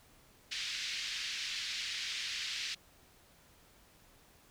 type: band-pass noise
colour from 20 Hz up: white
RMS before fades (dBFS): -39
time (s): 0.51-2.75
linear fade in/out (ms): 10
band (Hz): 1900 to 5000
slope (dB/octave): 24
effects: pink hiss -63 dBFS RMS until 4.5 s